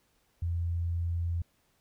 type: tone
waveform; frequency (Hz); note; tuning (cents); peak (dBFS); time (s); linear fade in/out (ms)
sine; 85.2; F2; -42; -28; 0.42-1.42; 5
effects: pink hiss -71 dBFS RMS until 1.8 s